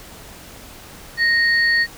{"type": "tone pair together", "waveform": "sine", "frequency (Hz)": [1864.7, 4435], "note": ["A#6", "C#8"], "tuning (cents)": [0, 0], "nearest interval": "octave + minor third", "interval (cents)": 1500, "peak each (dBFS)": [-14, -23], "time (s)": [1.17, 1.87], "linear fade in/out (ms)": 50, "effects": ["pink hiss -40 dBFS RMS until 1.97 s"]}